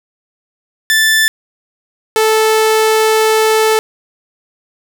sawtooth tone pair in turn, 1760 / 438.1 Hz, A6 / A4, 0 / -7 cents, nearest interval 2 octaves, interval 2407 cents, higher first, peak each -5 dBFS, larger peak neither, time 0.9-1.28 / 2.16-3.79 s, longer second, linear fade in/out 0 ms, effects none

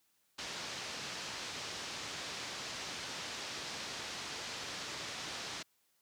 white low-pass noise, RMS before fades -43 dBFS, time 0.38-5.63 s, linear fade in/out 10 ms, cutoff 5900 Hz, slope 24 dB/octave, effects white hiss -75 dBFS RMS until 6.01 s + high-pass 80 Hz 12 dB/octave

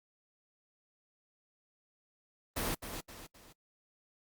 pink noise with echo, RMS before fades -34 dBFS, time 2.56-2.75 s, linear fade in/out 10 ms, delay 260 ms, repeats 3, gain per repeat -8 dB, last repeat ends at 3.53 s, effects noise-tail reverb RT60 0.1 s tail -24 dB re dry + Opus 32 kbps

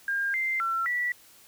sine tone with pitch steps, 1608 / 2086 / 1351 / 1953 Hz, G6 / C7 / E6 / B6, +44 / -6 / +42 / -20 cents, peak -25 dBFS, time 0.08-1.12 s, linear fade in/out 2 ms, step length 260 ms, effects white hiss -55 dBFS RMS until 1.47 s

